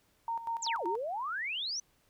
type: tone with tremolo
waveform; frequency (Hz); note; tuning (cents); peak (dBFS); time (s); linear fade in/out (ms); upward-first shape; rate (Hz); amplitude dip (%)
sine; 921; A#5; -21; -31; 0.28-0.96; 2; square; 5.2; 70
type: exponential two-way sweep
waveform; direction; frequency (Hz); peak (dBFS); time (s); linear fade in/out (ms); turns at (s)
sine; down then up; 7902 to 329.6 to 6160; -33; 0.62-1.8; 5; 0.86
effects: pink hiss -70 dBFS RMS until 2.09 s